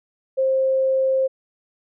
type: tone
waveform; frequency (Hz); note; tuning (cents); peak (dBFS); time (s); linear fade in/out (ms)
sine; 529; C5; +19; -16; 0.37-1.28; 20
effects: none